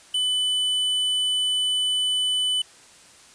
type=tone with hard clipping; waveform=triangle; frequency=3000 Hz; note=F#7; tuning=23 cents sharp; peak=-22 dBFS; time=0.14-2.62 s; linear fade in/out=5 ms; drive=10 dB; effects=white hiss -50 dBFS RMS until 3.34 s + resampled to 22050 Hz